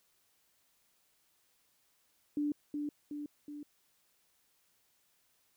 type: tone with echo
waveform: sine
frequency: 293.7 Hz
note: D4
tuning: in tune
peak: -30 dBFS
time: 2.37-2.52 s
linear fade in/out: 2 ms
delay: 370 ms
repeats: 3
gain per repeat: -4 dB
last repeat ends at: 3.63 s
effects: white hiss -73 dBFS RMS until 5.56 s